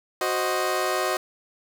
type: chord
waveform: 20% pulse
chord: C diminished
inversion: second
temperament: equal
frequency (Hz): 370 / 523.3 / 622.3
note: Gb4 / C5 / Eb5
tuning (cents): 0 / 0 / 0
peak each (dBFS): -22 / -24 / -22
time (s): 0.21-1.17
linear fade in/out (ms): 2
effects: none